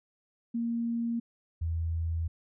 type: tone pair in turn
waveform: sine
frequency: 233.1 / 82.41 Hz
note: A#3 / E2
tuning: 0 / 0 cents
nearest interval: octave + tritone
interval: 1800 cents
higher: first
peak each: -28 dBFS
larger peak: neither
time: 0.54-1.2 / 1.61-2.28 s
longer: second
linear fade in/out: 10 ms
effects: none